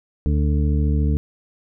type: harmonic tone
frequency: 73.9 Hz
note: D2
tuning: 11 cents sharp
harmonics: 1 / 2 / 3 / 4 / 6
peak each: -17 / -23 / -27 / -29 / -33 dBFS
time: 0.26-1.17 s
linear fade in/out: 0 ms
effects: none